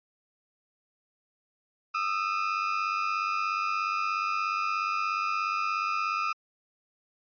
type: tone pair together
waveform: 35% pulse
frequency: 1228.1 / 1325 Hz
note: D#6 / E6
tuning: -23 / +9 cents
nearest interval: minor second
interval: 132 cents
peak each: -28 dBFS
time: 1.94-6.33 s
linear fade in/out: 10 ms
effects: resampled to 11025 Hz